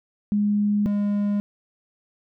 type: tone pair in turn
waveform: sine / triangle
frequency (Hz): 206.6 / 204.5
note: G#3 / G#3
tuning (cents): -9 / -26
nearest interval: unison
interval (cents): 17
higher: first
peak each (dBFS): -18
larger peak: neither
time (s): 0.32-0.86 / 0.86-1.4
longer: neither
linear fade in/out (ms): 0
effects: none